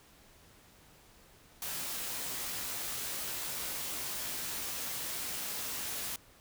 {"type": "noise with comb filter", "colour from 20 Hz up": "white", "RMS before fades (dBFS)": -38, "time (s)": [1.62, 6.16], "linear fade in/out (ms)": 2, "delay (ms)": 16, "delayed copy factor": 0.55, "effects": ["pink hiss -60 dBFS RMS until 6.4 s"]}